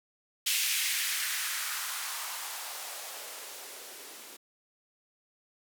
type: noise with band-pass filter sweep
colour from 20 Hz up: violet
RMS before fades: -35 dBFS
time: 0.46-4.37 s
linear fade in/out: 10 ms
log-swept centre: 2700 to 290 Hz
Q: 1.8
effects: none